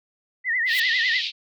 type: tone with vibrato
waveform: sine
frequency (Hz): 1927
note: B6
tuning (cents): -43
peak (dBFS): -20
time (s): 0.44-1.22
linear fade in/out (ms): 50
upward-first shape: triangle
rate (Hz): 10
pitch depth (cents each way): 140
type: noise with exponential growth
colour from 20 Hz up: blue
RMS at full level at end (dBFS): -28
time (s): 0.63-0.8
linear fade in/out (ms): 5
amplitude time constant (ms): 36
type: band-pass noise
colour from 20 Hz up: white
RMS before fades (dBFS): -27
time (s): 0.66-1.32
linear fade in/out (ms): 50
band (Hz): 2500 to 4400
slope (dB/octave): 48
effects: none